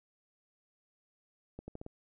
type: accelerating click train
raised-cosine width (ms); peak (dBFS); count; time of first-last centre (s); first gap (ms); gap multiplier
2; -30; 5; 1.59-1.864; 90; 0.82
effects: none